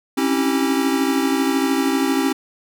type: tone cluster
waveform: square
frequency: 269.7 / 282.6 / 324.1 / 387.5 Hz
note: C#4 / C#4 / E4 / G4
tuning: -47 / +34 / -29 / -20 cents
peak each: -20 / -27 / -24 / -25 dBFS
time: 0.17-2.33 s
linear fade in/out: 10 ms
effects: none